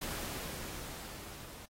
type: noise with level ramp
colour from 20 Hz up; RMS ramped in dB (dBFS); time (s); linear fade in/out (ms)
pink; -39 to -51; 0.01-1.66; 10
effects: AAC 48 kbps